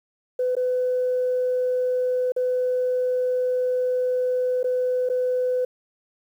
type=tone with dropouts; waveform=sine; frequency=503 Hz; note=B4; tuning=32 cents sharp; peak=-19 dBFS; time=0.39-5.65 s; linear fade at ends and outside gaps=5 ms; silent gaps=0.553-0.566 / 2.321-2.363 / 4.631-4.642 / 5.09-5.098 s; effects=tanh soft clip ceiling -15 dBFS + 9-bit